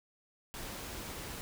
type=noise; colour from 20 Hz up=pink; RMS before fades=-43 dBFS; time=0.54-1.41 s; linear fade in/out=0 ms; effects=none

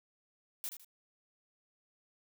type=noise with echo; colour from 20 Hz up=blue; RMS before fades=-39 dBFS; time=0.64-0.69 s; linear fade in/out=0 ms; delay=78 ms; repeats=2; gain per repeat=-9 dB; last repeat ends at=0.846 s; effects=none

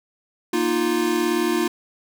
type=chord; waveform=square; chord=Bb suspended fourth; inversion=none; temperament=equal with one note detuned; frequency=236.5 / 311.1 / 349.2 Hz; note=Bb3 / Eb4 / F4; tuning=+25 / 0 / 0 cents; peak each=-27 / -25 / -22 dBFS; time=0.53-1.68 s; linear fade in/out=5 ms; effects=none

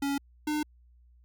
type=tone pair in turn; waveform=square; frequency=280 / 301.7 Hz; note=C#4 / D4; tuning=+18 / +47 cents; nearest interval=minor second; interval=129 cents; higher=second; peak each=-28 dBFS; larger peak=neither; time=0.02-0.18 / 0.47-0.63 s; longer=neither; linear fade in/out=5 ms; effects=added 60 Hz sine -56 dBFS peak until 1.24 s

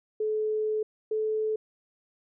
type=tone pair in turn; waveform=sine; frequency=430.7 / 433.9 Hz; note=A4 / A4; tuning=-37 / -24 cents; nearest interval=unison; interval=13 cents; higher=second; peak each=-25 dBFS; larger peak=neither; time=0.2-0.83 / 1.11-1.56 s; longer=first; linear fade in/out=5 ms; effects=none

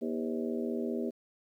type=harmonic tone with a mistuned harmonic; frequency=79.8 Hz; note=D#2; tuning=44 cents sharp; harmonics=3 / 4 / 5 / 6 / 7 / 8; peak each=-34 / -39 / -36 / -42 / -44 / -45 dBFS; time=0.01-1.11 s; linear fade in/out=20 ms; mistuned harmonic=6; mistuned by=+87 cents; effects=11-bit

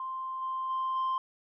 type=tone with level steps; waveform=sine; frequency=1046.5 Hz; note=C6; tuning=in tune; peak=-33 / -30 / -27 / -25 dBFS; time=0-1.18 s; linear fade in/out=2 ms; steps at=0.41 / 0.69 / 0.95 s; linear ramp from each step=20 ms; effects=tanh soft clip ceiling -26 dBFS

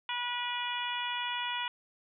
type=harmonic tone; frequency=486 Hz; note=B4; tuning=28 cents flat; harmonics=2 / 3 / 4 / 5 / 6 / 7; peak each=-36 / -41 / -41 / -40 / -38 / -41 dBFS; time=0.09-1.68 s; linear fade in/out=2 ms; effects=none

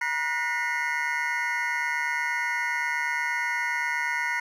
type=tone cluster; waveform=triangle; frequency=954 / 1456 / 1838 / 1987 / 2135 Hz; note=A#5 / F#6 / A#6 / B6 / C7; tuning=+40 / -28 / -25 / +10 / +34 cents; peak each=-30 dBFS; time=0.01-4.4 s; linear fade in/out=5 ms; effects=none

